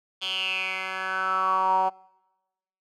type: tone with band-pass filter sweep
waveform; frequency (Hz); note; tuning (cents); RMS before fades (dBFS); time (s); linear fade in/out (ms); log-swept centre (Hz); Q
10% pulse; 188.6; F#3; +33; -26; 0.21-1.9; 20; 3400 to 820; 7.1
effects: noise-tail reverb RT60 1.0 s tail -25 dB re dry